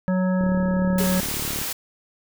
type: harmonic tone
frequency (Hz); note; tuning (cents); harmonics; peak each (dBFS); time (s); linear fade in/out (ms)
185; F#3; 0; 1 / 3 / 5 / 7 / 9; -19 / -27 / -35 / -38 / -36; 0.08-1.2; 0
type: click train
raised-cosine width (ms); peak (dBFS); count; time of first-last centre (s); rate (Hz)
3; -20; 45; 0.41-1.615; 36.5
type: noise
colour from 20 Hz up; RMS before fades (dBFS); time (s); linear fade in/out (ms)
white; -28; 0.98-1.73; 5
type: tone with exponential decay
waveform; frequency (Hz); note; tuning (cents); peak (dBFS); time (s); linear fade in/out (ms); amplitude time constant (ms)
sine; 410.7; G#4; -19; -24; 1-1.18; 5; 37
effects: none